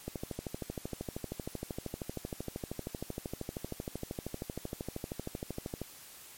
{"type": "click train", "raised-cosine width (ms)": 2, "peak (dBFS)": -23, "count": 75, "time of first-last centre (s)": [0.08, 5.816], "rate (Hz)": 12.9, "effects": ["white hiss -52 dBFS RMS until 6.37 s", "MP3 64 kbps"]}